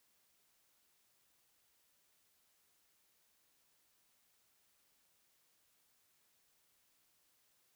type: silence
effects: white hiss -75 dBFS RMS until 7.75 s